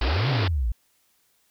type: band-pass noise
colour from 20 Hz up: pink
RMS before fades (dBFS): -29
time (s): 0.01-0.48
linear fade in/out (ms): 5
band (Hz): 240 to 5100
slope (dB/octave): 96
type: exponential two-way sweep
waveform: sine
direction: up then down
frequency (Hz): 50.8 to 142 to 50.8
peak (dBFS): -21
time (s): 0.01-0.72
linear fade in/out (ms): 5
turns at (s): 0.29
effects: white hiss -66 dBFS RMS until 1.5 s